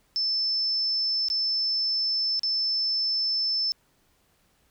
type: tone with dropouts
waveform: sine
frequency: 5280 Hz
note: E8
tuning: 2 cents sharp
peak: -23 dBFS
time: 0.16-3.72 s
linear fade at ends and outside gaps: 0 ms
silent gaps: 1.285-1.301 / 2.394-2.433 s
effects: pink hiss -66 dBFS RMS until 4.7 s